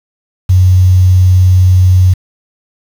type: tone with quantisation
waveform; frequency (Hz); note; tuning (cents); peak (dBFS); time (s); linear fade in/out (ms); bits
sine; 91.9; F#2; -11; -3; 0.49-2.14; 10; 5
effects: none